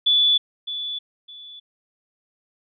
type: tone with echo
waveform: sine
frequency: 3456 Hz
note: A7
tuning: 32 cents flat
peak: -14 dBFS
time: 0.06-0.38 s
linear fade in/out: 10 ms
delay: 610 ms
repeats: 2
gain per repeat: -12 dB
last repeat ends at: 1.6 s
effects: none